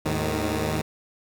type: tone cluster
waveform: 10% pulse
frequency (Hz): 76.8 / 106.5 / 154.7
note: D#2 / G#2 / D#3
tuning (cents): -22 / +44 / -10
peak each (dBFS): -20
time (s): 0.05-0.82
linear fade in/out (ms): 10
effects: none